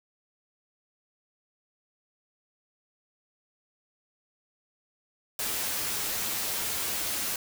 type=noise with comb filter; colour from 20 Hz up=white; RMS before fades=-31 dBFS; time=5.39-7.36 s; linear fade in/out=2 ms; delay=9.4 ms; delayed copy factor=+0.5; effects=none